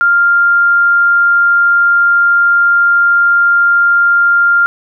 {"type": "tone", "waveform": "sine", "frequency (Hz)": 1396.9, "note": "F6", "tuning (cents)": 0, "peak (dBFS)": -6, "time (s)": [0.01, 4.66], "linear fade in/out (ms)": 0, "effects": []}